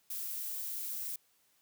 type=noise; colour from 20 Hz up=violet; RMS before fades=-39 dBFS; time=0.1-1.16 s; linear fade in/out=5 ms; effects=white hiss -71 dBFS RMS until 1.61 s + high-pass 80 Hz 12 dB/octave